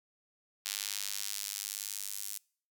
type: tone with high-pass filter sweep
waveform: square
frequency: 50.5 Hz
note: G#1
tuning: 48 cents flat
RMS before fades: -39 dBFS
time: 0.65-2.38 s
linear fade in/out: 5 ms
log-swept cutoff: 4000 to 8000 Hz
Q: 0.85
effects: noise-tail reverb RT60 0.5 s tail -26 dB re dry